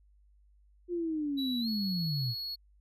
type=linear sweep; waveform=sine; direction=down; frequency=357.6 to 112.9 Hz; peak=-30 dBFS; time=0.88-2.35 s; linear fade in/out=50 ms
type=tone with pitch glide; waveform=triangle; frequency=3921 to 4351 Hz; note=B7 to C#8; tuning=-13 to -33 cents; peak=-34 dBFS; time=1.37-2.56 s; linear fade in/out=20 ms; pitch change=+180 cents; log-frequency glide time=1.61-1.68 s
effects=added 50 Hz sine -60 dBFS peak until 2.8 s